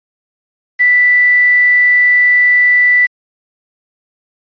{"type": "tone with quantisation", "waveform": "sine", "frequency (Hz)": 1975, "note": "B6", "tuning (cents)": 0, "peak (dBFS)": -6, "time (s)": [0.79, 3.07], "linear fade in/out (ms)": 20, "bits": 5, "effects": ["resampled to 11025 Hz"]}